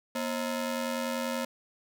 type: ring-modulated tone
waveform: sawtooth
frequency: 388.4 Hz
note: G4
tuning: 16 cents flat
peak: -23 dBFS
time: 0.15-1.45 s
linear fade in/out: 5 ms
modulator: 149 Hz
effects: none